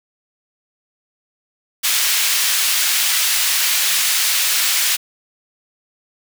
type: high-pass noise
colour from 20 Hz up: pink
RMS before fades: -17 dBFS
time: 1.83-4.97 s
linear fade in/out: 20 ms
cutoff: 2400 Hz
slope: 12 dB/octave
effects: none